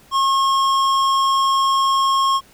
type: tone with hard clipping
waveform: triangle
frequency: 1082 Hz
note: C#6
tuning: 42 cents flat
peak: -16 dBFS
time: 0.11-2.41 s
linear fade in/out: 50 ms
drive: 16 dB
effects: pink hiss -50 dBFS RMS until 2.53 s